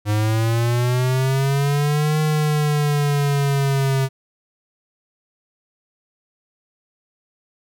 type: linear two-way sweep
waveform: square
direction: up then down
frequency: 103.83 to 154.4 to 133.4 Hz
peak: -17 dBFS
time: 0.05-4.09 s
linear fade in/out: 50 ms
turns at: 2.2 s
effects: none